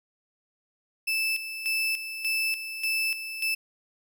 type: tone with tremolo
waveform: 35% pulse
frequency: 2634 Hz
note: E7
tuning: 2 cents flat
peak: -23 dBFS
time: 1.07-3.55 s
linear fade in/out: 10 ms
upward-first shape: square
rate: 1.7 Hz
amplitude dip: 65%
effects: none

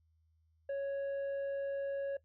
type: tone with tanh clipping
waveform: triangle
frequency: 554.4 Hz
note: C#5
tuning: in tune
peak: -35 dBFS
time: 0.69-2.17 s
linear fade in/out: 5 ms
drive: 9 dB
effects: noise-tail reverb RT60 0.1 s tail -19 dB re dry + added 80 Hz sine -69 dBFS peak until 2.24 s

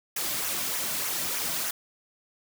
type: noise with flanger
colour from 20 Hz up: white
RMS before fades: -30 dBFS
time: 0.16-1.71 s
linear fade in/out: 5 ms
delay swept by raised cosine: 0.22 to 2.42 ms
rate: 3.3 Hz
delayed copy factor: -0.55
effects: none

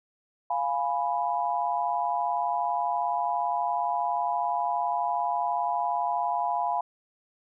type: chord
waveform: sine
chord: F diminished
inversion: none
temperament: equal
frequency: 698.5 / 830.6 / 987.8 Hz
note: F5 / Ab5 / Cb6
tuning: 0 / 0 / 0 cents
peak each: -29 dBFS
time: 0.5-6.81 s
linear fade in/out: 5 ms
effects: none

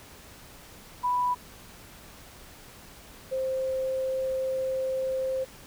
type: tone pair in turn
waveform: sine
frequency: 987.8 / 524.7 Hz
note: B5 / C5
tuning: 0 / +5 cents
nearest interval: major seventh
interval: 1095 cents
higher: first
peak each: -23 / -26 dBFS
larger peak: first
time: 1.03-1.35 / 3.31-5.45 s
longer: second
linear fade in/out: 20 ms
effects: pink hiss -49 dBFS RMS until 5.66 s

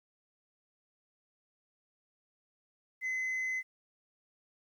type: tone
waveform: sine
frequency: 2039 Hz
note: C7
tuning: 45 cents flat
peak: -29 dBFS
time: 3.01-3.63 s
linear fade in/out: 50 ms
effects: tanh soft clip ceiling -31 dBFS + 11-bit

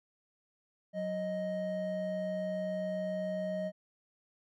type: tone pair together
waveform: triangle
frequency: 185.3 / 623.3 Hz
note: F#3 / D#5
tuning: +3 / +3 cents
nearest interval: octave + major sixth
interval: 2100 cents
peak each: -36 / -32 dBFS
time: 0.93-3.72 s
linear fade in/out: 50 ms
effects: none

